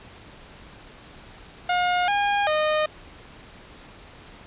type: tone with pitch steps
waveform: sawtooth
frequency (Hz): 716 / 813 / 614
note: F5 / G#5 / D#5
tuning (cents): +43 / -37 / -23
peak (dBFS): -16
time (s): 1.69-2.86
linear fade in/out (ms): 5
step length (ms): 390
effects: pink hiss -46 dBFS RMS until 4.46 s + resampled to 8000 Hz